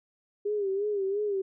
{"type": "tone with vibrato", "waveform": "sine", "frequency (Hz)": 402.2, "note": "G4", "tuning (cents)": 44, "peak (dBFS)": -26, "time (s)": [0.45, 1.42], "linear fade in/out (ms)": 10, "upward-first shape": "sine", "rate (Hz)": 2.9, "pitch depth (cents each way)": 83, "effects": []}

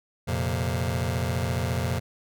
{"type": "chord", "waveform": "sawtooth", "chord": "F suspended fourth", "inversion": "none", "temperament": "just", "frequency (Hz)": [87.31, 116.41, 130.96], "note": ["F2", "Bb2", "C3"], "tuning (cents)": [0, -2, 2], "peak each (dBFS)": [-24, -25, -26], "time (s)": [0.27, 2], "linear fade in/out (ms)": 20, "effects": []}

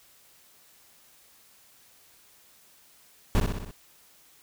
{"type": "noise with echo", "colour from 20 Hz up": "brown", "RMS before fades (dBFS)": -21, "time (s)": [3.35, 3.4], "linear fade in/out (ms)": 0, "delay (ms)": 62, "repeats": 5, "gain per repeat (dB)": -4, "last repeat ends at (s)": 3.71, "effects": ["white hiss -58 dBFS RMS until 4.42 s"]}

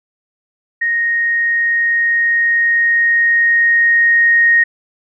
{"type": "tone with level ramp", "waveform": "sine", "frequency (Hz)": 1864.7, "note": "A#6", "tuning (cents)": 0, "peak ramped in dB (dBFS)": [-13, -7], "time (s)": [0.81, 4.64], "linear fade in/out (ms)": 10, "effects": []}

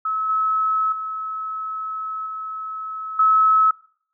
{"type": "tone with level steps", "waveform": "sine", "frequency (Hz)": 1293, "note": "E6", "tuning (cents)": -34, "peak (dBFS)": [-20, -17, -25, -27, -12], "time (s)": [0.05, 3.71], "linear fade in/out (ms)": 5, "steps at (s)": [0.29, 0.92, 2.26, 3.19], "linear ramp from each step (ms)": 5, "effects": ["noise-tail reverb RT60 0.6 s tail -23 dB re dry"]}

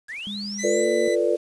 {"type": "linear sweep", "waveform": "sine", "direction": "up", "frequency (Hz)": [1586, 8180], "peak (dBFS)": -31, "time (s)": [0.08, 0.86], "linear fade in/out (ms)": 20}
{"type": "tone with pitch glide", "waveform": "sine", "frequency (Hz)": [204.4, 230.8], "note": ["G#3", "A#3"], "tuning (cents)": [-27, -17], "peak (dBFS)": -31, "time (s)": [0.27, 1.08], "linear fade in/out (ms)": 0, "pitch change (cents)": 210, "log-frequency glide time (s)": [0.64, 0.91]}
{"type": "tone", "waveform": "sawtooth", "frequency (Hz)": 1998, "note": "B6", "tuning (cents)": 20, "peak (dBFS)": -27, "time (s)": [0.58, 1.16], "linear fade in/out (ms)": 20}
{"type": "chord", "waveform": "sine", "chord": "B half-diminished seventh", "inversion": "second", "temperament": "equal with one note detuned", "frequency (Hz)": [349.2, 445.4, 493.9, 587.3], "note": ["F4", "A4", "B4", "D5"], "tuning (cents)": [0, 21, 0, 0], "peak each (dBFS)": -24, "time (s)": [0.63, 1.37], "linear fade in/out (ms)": 20}
{"effects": ["resampled to 22050 Hz", "8-bit"]}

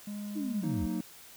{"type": "tone", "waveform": "triangle", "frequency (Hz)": 206.3, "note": "G#3", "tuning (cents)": -11, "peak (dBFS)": -34, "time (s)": [0.07, 0.64], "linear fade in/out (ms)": 5}
{"type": "linear sweep", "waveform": "sine", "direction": "down", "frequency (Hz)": [319.6, 57.7], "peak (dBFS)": -32, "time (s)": [0.35, 0.87], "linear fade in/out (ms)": 20}
{"type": "chord", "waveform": "triangle", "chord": "D# minor", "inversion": "first", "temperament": "equal with one note detuned", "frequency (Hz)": [185, 230.4, 311.1], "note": ["F#3", "A#3", "D#4"], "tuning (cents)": [0, -20, 0], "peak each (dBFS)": -33, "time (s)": [0.63, 1.01], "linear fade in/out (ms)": 5}
{"effects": ["white hiss -52 dBFS RMS until 1.36 s"]}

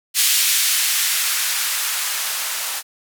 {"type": "noise with band-pass filter sweep", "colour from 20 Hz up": "violet", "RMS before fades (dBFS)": -20, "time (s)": [0.14, 2.83], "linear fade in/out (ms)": 50, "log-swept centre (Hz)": [2600, 790], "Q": 0.88, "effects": []}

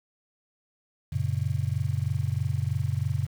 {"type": "chord", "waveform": "sine", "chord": "F# major", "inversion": "none", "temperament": "just", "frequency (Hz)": [92.5, 115.62, 138.75], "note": ["F#2", "A#2", "C#3"], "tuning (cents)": [0, -14, 2], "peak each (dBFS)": -29, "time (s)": [1.12, 3.27], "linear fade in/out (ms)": 10, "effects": ["8-bit"]}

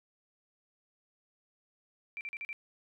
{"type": "tone bursts", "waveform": "sine", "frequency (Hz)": 2349, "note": "D7", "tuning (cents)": 0, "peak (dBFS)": -37, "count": 5, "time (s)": [2.17, 2.529], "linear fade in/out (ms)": 0, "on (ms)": 39, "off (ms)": 41, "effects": []}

